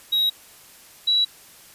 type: tone pair in turn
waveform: triangle / sine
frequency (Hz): 3826 / 3913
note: A#7 / B7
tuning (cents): +44 / -17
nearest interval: unison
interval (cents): 39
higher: second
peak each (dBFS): -16 / -16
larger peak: neither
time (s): 0.12-0.3 / 1.07-1.25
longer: neither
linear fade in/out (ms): 10
effects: white hiss -48 dBFS RMS until 1.74 s + resampled to 32000 Hz